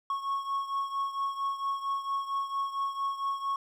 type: beating tone pair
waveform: triangle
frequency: 1100 / 1104.4 Hz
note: C#6 / C#6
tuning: -14 / -7 cents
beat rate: 4.4 Hz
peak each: -29 / -34 dBFS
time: 0.1-3.56 s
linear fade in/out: 2 ms
effects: none